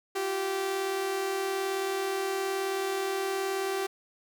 sawtooth tone pair together, 349.2 / 388.1 Hz, F4 / G4, 0 / -17 cents, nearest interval major second, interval 183 cents, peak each -34 / -25 dBFS, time 0.15-3.87 s, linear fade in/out 10 ms, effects none

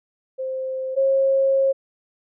sine tone pair in turn, 523.3 / 539.9 Hz, C5 / C#5, 0 / -46 cents, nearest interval minor second, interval 54 cents, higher second, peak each -24 / -15 dBFS, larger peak second, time 0.38-0.96 / 0.96-1.73 s, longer second, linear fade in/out 20 ms, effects none

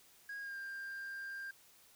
sine tone with pitch glide, 1642 to 1592.5 Hz, G#6 to G6, -20 to +27 cents, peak -39 dBFS, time 0.29-1.51 s, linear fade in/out 5 ms, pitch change -53 cents, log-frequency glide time 0.4-0.57 s, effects tanh soft clip ceiling -41 dBFS + white hiss -64 dBFS RMS until 1.95 s

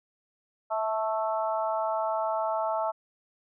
harmonic tone with a mistuned harmonic, 220 Hz, A3, in tune, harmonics 3 / 4 / 5 / 6, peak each -29 / -30 / -36 / -35 dBFS, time 0.7-2.92 s, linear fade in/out 20 ms, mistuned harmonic 3, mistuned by -18 cents, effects none

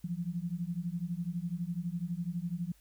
sine beating tone pair, 167.2 / 179.2 Hz, E3 / F3, +25 / +45 cents, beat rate 12 Hz, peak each -36 / -36 dBFS, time 0.04-2.72 s, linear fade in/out 5 ms, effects added 50 Hz sine -63 dBFS peak until 2.8 s + white hiss -67 dBFS RMS until 2.8 s

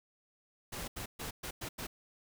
pink noise bursts at uneven times, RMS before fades -41 dBFS, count 6, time 0.72-0.88 / 0.96-1.06 / 1.19-1.31 / 1.43-1.51 / 1.61-1.69 / 1.78-1.87 s, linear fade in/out 10 ms, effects none

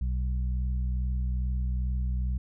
harmonic tone, 62.4 Hz, B1, 19 cents sharp, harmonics 1 / 2 / 3, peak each -26 / -37 / -41 dBFS, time 0.01-2.38 s, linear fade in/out 5 ms, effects none

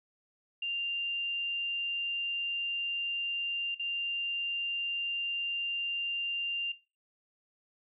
sine tone with dropouts, 2789 Hz, F7, 3 cents flat, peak -31 dBFS, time 0.62-6.72 s, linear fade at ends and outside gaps 5 ms, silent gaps 3.747-3.795 s, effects noise-tail reverb RT60 0.3 s tail -18 dB re dry

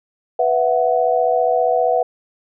sine chord, B suspended fourth, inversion none, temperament equal with one note detuned, 493.9 / 665 / 740 Hz, B4 / E5 / F#5, 0 / +15 / 0 cents, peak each -18 dBFS, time 0.39-2.03 s, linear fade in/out 5 ms, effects none

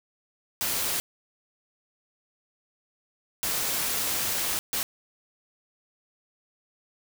white noise bursts at uneven times, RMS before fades -28 dBFS, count 3, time 0.61-1 / 3.43-4.59 / 4.73-4.83 s, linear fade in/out 0 ms, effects none

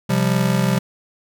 square chord, C suspended fourth, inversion none, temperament just, 130.81 / 174.42 / 196.22 Hz, C3 / F3 / G3, 0 / -2 / +2 cents, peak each -21 dBFS, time 0.09-0.79 s, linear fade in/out 10 ms, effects none

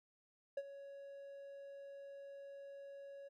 triangle tone with ADSR envelope, 557 Hz, C#5, 8 cents sharp, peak -34 dBFS, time 0.57-3.29 s, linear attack 5 ms, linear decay 45 ms, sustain -14 dB, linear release 18 ms, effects none

